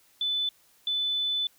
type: tone pair in turn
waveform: sine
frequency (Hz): 3500 / 3500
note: A7 / A7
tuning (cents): -10 / -10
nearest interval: unison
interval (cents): 0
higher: neither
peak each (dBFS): -25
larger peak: neither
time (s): 0.21-0.49 / 0.87-1.47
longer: second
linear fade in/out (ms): 2
effects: white hiss -62 dBFS RMS until 1.58 s